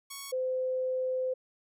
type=tone pair in turn; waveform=5% pulse / sine; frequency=1110 / 514 Hz; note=C#6 / C5; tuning=+2 / -31 cents; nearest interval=octave + minor second; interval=1333 cents; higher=first; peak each=-28 dBFS; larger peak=neither; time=0.1-0.32 / 0.32-1.34 s; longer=second; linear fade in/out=10 ms; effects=none